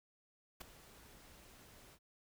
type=noise with ADSR envelope; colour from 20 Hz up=pink; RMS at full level=-45 dBFS; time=0.6-1.99 s; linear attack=14 ms; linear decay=7 ms; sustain=-15 dB; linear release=63 ms; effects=none